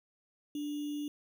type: tone with sample-and-hold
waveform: sine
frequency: 293.7 Hz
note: D4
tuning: in tune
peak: -34 dBFS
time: 0.55-1.08 s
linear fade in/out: 2 ms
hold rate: 3150 Hz
effects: none